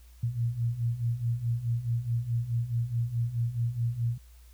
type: beating tone pair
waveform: sine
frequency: 114.9 / 119.6 Hz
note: A#2 / A#2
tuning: -25 / +45 cents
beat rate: 4.7 Hz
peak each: -32 / -28 dBFS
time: 0.23-4.18 s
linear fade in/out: 5 ms
effects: added 60 Hz sine -50 dBFS peak until 4.53 s + white hiss -63 dBFS RMS until 4.53 s